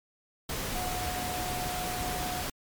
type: tone in noise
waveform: sine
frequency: 726 Hz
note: F#5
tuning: 33 cents flat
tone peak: -35 dBFS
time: 0.75-2.42 s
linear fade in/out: 5 ms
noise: pink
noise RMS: -34 dBFS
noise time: 0.49-2.5 s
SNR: -4 dB
effects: MP3 96 kbps